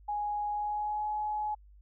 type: tone with pitch glide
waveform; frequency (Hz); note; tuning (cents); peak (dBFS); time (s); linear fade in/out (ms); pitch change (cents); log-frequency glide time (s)
sine; 830.6 to 845.6; G#5 to G#5; 0 to +31; -30; 0.08-1.55; 10; +31; 0.5-1.08
effects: added 50 Hz sine -53 dBFS peak until 1.81 s